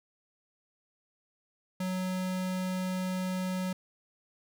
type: tone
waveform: square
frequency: 185 Hz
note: F#3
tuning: in tune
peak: -31 dBFS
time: 1.8-3.73 s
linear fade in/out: 5 ms
effects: none